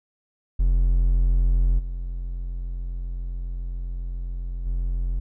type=tone with level steps; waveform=triangle; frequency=43.68 Hz; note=F1; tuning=1 cent sharp; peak=-14 / -25 / -20 dBFS; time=0.59-5.2 s; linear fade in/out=10 ms; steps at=1.78 / 4.65 s; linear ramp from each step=20 ms; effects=none